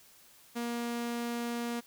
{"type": "tone", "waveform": "sawtooth", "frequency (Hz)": 236.8, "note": "A#3", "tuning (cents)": 27, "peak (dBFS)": -29, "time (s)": [0.55, 1.81], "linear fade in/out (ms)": 20, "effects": ["white hiss -59 dBFS RMS until 1.86 s"]}